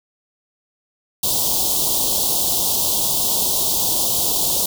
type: band-stop noise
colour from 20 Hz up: white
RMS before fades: -19 dBFS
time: 1.23-4.66 s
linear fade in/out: 5 ms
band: 1000 to 3200 Hz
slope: 48 dB/octave
effects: none